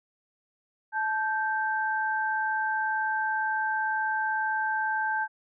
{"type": "tone pair together", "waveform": "sine", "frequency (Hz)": [871, 1566.4], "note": ["A5", "G6"], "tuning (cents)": [-18, -2], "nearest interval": "minor seventh", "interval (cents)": 1016, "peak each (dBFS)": -28, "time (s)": [0.92, 5.28], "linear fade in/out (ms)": 50, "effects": []}